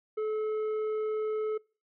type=tone with tanh clipping; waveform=sine; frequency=431.5 Hz; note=A4; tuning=34 cents flat; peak=-30 dBFS; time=0.17-1.58 s; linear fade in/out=10 ms; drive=7 dB; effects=noise-tail reverb RT60 0.4 s tail -26 dB re dry